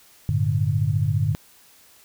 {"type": "chord", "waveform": "sine", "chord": "G suspended second", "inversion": "none", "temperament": "equal with one note detuned", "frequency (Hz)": [98, 112.9, 146.83], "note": ["G2", "A2", "D3"], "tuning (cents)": [0, 45, 0], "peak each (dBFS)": -23, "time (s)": [0.29, 1.35], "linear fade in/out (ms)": 0, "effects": ["white hiss -53 dBFS RMS until 2.04 s"]}